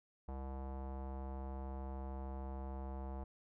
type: tone with low-pass filter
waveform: square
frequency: 66.6 Hz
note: C2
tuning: 31 cents sharp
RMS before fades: -44 dBFS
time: 0.28-3.24 s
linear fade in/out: 5 ms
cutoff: 850 Hz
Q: 2.6
effects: none